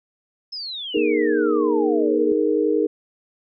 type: exponential sweep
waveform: sine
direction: down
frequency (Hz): 5280 to 386.8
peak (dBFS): -28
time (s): 0.52-2.35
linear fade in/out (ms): 10
type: chord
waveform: sine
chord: D# suspended fourth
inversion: none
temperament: equal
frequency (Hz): 311.1 / 415.3 / 466.2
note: D#4 / G#4 / A#4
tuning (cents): 0 / 0 / 0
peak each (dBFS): -21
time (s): 0.94-2.87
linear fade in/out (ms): 10
type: tone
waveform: sine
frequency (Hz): 240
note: B3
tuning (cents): -49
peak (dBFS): -28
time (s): 0.97-2.32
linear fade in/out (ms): 0
effects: none